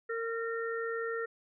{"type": "harmonic tone", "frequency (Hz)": 458.3, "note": "A#4", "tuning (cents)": -29, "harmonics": [1, 3, 4], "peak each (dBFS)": [-34, -39, -40], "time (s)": [0.09, 1.26], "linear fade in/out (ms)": 10, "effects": []}